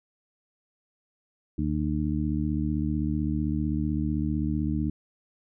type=harmonic tone; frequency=75.7 Hz; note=D#2; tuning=47 cents flat; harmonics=1 / 2 / 3 / 4; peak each=-30 / -30 / -30 / -30 dBFS; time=1.58-4.9 s; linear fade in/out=5 ms; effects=none